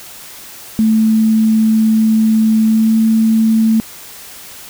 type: tone with pitch glide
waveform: sine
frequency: 220 to 222.2 Hz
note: A3 to A3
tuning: 0 to +17 cents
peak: -8 dBFS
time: 0.79-3.8 s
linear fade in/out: 0 ms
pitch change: +17 cents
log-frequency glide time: 2.66-2.95 s
effects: white hiss -34 dBFS RMS until 4.69 s